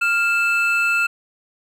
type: tone pair together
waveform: triangle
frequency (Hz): 1396.9 / 2637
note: F6 / E7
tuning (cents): 0 / 0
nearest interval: major seventh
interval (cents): 1100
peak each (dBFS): -17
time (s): 0.01-1.07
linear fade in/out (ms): 10
effects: none